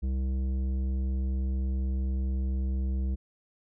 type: tone with tanh clipping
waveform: triangle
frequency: 65.41 Hz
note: C2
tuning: in tune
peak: -28 dBFS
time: 0.02-3.16 s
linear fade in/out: 20 ms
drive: 15 dB
effects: none